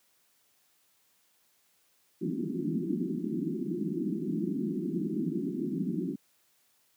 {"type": "band-pass noise", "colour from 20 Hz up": "pink", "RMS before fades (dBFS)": -32, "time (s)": [2.21, 6.16], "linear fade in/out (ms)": 10, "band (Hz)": [160, 370], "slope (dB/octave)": 96, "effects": ["white hiss -69 dBFS RMS until 6.96 s", "high-pass 100 Hz 12 dB/octave"]}